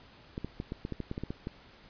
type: clicks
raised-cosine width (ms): 3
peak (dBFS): -22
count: 12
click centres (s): 0.379 / 0.446 / 0.601 / 0.721 / 0.851 / 0.923 / 1.003 / 1.114 / 1.179 / 1.236 / 1.305 / 1.471
effects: pink hiss -56 dBFS RMS until 1.89 s + resampled to 11025 Hz